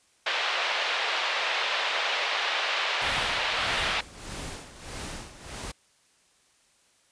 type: band-pass noise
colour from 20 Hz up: white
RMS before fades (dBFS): -28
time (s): 0.26-4.01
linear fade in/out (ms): 5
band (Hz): 520 to 3600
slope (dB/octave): 24
type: noise with tremolo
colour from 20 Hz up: pink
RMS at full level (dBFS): -36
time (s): 3.01-5.72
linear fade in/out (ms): 10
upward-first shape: sine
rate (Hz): 1.6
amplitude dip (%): 75
effects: white hiss -64 dBFS RMS until 7.11 s + resampled to 22050 Hz